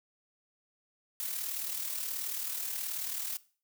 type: noise with amplitude modulation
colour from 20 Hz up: blue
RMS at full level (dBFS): -34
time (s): 1.2-3.37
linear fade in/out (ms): 0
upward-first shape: sine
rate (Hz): 38.6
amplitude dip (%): 50
effects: noise-tail reverb RT60 0.4 s tail -19 dB re dry